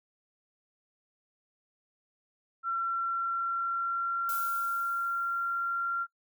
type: tone with pitch glide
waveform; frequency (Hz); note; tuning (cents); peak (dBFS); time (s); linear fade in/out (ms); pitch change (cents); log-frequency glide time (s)
sine; 1358 to 1378.5; F6 to F6; -49 to -23; -28; 2.63-6.07; 50; +26; 2.83-4.77
type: noise with exponential decay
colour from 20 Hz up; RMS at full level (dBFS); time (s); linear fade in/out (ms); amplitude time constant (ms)
violet; -37; 4.29-6.04; 0; 380
effects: noise-tail reverb RT60 0.1 s tail -25 dB re dry